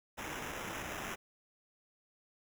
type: noise with sample-and-hold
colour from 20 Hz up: white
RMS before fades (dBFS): -42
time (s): 0.17-1.16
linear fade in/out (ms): 20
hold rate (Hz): 4410
effects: none